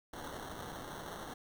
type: noise with sample-and-hold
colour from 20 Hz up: white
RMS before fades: -45 dBFS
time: 0.13-1.34 s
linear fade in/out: 5 ms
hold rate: 2450 Hz
effects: none